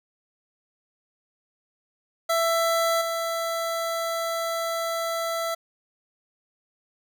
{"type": "tone with level steps", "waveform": "25% pulse", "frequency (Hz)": 665, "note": "E5", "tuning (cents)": 15, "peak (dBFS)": [-17, -22], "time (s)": [2.29, 5.55], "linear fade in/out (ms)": 10, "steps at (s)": 3.01, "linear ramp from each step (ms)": 5, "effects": []}